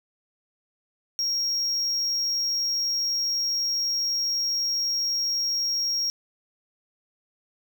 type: tone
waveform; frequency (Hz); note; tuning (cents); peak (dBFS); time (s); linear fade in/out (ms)
triangle; 5588; F8; 0; -22; 1.19-6.1; 0
effects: 9-bit